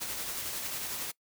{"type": "noise with tremolo", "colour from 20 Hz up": "white", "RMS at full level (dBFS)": -35, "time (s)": [0, 1.12], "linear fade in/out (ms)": 20, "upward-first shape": "triangle", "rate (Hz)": 11, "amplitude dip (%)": 35, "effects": ["noise-tail reverb RT60 0.1 s tail -22 dB re dry"]}